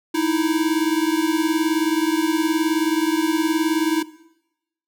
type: beating tone pair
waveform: square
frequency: 311.1 / 330.1 Hz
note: D#4 / E4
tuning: 0 / +2 cents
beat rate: 19 Hz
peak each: -22 dBFS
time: 0.14-4.03 s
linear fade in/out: 10 ms
effects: noise-tail reverb RT60 0.9 s tail -19 dB re dry